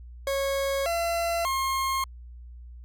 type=tone with pitch steps; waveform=40% pulse; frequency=549 / 678 / 1071 Hz; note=C#5 / E5 / C6; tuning=-17 / +49 / +40 cents; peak=-24 dBFS; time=0.27-2.04 s; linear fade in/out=2 ms; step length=590 ms; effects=added 60 Hz sine -41 dBFS peak until 2.84 s